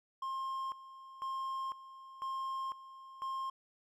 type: tone with tremolo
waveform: triangle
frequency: 1064 Hz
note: C6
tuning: 29 cents sharp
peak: -34 dBFS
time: 0.22-3.5 s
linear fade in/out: 5 ms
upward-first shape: square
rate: 1 Hz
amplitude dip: 80%
effects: none